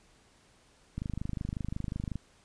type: click train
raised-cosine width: 5 ms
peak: -22 dBFS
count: 31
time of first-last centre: 0.98-2.156 s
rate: 25.5 Hz
effects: pink hiss -63 dBFS RMS until 2.44 s + resampled to 22050 Hz